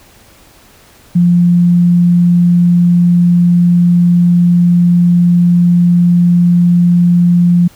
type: tone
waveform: sine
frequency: 174.61 Hz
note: F3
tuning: in tune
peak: -5 dBFS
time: 1.15-7.68 s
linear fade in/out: 10 ms
effects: pink hiss -43 dBFS RMS until 7.75 s